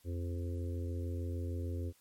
harmonic tone, 86.6 Hz, F2, 14 cents flat, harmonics 1 / 3 / 4 / 5 / 6, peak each -35 / -45 / -47 / -49 / -51 dBFS, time 0.04-1.93 s, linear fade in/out 50 ms, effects white hiss -68 dBFS RMS until 2 s + MP3 64 kbps

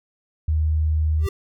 sine tone, 77.78 Hz, D#2, in tune, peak -17 dBFS, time 0.48-1.27 s, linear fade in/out 5 ms
square tone with exponential growth, 392 Hz, G4, in tune, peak -25 dBFS, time 1.18-1.29 s, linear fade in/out 5 ms, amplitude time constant 23 ms
effects none

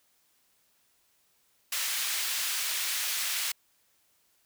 pink high-pass noise, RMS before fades -31 dBFS, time 1.72-3.52 s, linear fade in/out 5 ms, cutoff 2200 Hz, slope 12 dB/octave, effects white hiss -69 dBFS RMS until 4.45 s

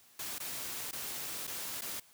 white noise with dropouts, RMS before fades -40 dBFS, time 0.19-2 s, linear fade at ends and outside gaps 5 ms, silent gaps 0.384-0.4 / 0.912-0.928 / 1.47-1.475 / 1.811-1.818 s, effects white hiss -62 dBFS RMS until 2.13 s + high-pass 60 Hz 12 dB/octave

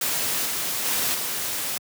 white noise with level steps, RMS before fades -25 / -27 / -24 / -28 dBFS, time 0.01-1.78 s, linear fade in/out 5 ms, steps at 0.45 / 0.85 / 1.14 s, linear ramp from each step 10 ms, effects high-pass 100 Hz 12 dB/octave

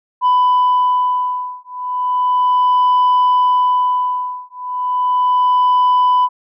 sine beating tone pair, 997 / 997.35 Hz, B5 / B5, +16 / +17 cents, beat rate 0.35 Hz, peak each -13 dBFS, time 0.21-6.29 s, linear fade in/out 50 ms, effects tanh soft clip ceiling -8 dBFS

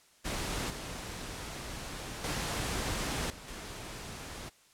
pink noise with level steps, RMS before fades -35 / -41 / -34 / -48 / -43 dBFS, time 0.24-4.5 s, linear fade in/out 20 ms, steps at 0.7 / 2.24 / 3.3 / 3.48 s, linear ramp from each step 2 ms, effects white hiss -63 dBFS RMS until 4.73 s + low-pass 10000 Hz 12 dB/octave

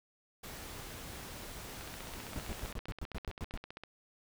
pink noise, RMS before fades -46 dBFS, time 0.43-2.73 s, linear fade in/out 10 ms
click train, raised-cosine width 0.3 ms, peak -29 dBFS, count 32, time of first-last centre 1.81-3.836 s, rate 15.3 Hz
brown noise bursts, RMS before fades -38 dBFS, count 10, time 2.36-3.57 s, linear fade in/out 0 ms, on 31 ms, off 100 ms
effects none

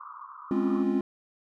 pink band-pass noise, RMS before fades -44 dBFS, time 0-0.83 s, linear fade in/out 10 ms, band 1000 to 1300 Hz, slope 96 dB/octave
triangle chord, Db major seventh, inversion second, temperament equal with one note detuned, 207.7 / 261.6 / 274.8 / 349.2 Hz, Ab3 / C4 / Db4 / F4, 0 / 0 / -15 / 0 cents, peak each -27 dBFS, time 0.51-1.01 s, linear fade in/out 2 ms
effects none

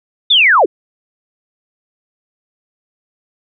sine linear sweep, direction down, 3666 to 293.7 Hz, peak -6 dBFS, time 0.3-0.66 s, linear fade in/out 10 ms, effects none

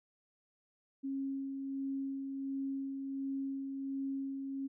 sine tone with tremolo, 272 Hz, C#4, 33 cents flat, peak -34 dBFS, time 1.03-4.68 s, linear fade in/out 20 ms, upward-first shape sine, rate 1.4 Hz, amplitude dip 35%, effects none

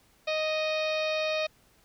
harmonic tone, 622.3 Hz, D#5, in tune, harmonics 1 / 2 / 3 / 4 / 5 / 6 / 7 / 8 / 9, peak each -28 / -39 / -42 / -33 / -45 / -38 / -42 / -47 / -48 dBFS, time 0.27-1.47 s, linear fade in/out 10 ms, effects pink hiss -63 dBFS RMS until 1.84 s

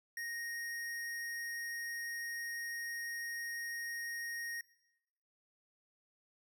square tone, 1866 Hz, A#6, 1 cent sharp, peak -40 dBFS, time 0.17-4.61 s, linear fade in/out 2 ms, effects noise-tail reverb RT60 1.0 s tail -21 dB re dry

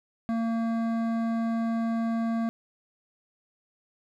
triangle tone with hard clipping, 228.3 Hz, A#3, 36 cents flat, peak -27 dBFS, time 0.29-2.49 s, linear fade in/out 0 ms, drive 16 dB, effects none

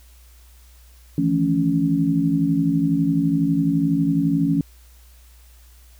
sine tone cluster, 156.7 / 168.7 / 218.8 / 279 Hz, D#3 / E3 / A3 / C#4, +13 / +40 / -9 / +11 cents, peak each -26 / -21 / -27 / -19 dBFS, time 1.18-4.61 s, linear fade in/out 2 ms, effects added 60 Hz sine -46 dBFS peak until 5.99 s + white hiss -55 dBFS RMS until 5.99 s

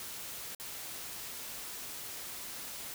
white noise with dropouts, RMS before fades -43 dBFS, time 0-2.94 s, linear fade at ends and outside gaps 1 ms, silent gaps 0.549-0.598 s, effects none

